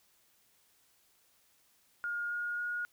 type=tone with pitch steps; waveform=sine; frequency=1422 / 1431.1 / 1440.2 Hz; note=F6 / F6 / F#6; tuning=+31 / +42 / -47 cents; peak=-33 dBFS; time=2.04-2.85 s; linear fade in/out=0 ms; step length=270 ms; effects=white hiss -69 dBFS RMS until 2.92 s